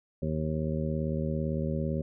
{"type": "harmonic tone", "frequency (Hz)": 77.78, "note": "D#2", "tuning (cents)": 0, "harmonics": [1, 2, 3, 4, 5, 6, 7], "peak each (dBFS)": [-35, -31, -34, -44, -38, -44, -37], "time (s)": [0.22, 2.02], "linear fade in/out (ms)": 5, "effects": []}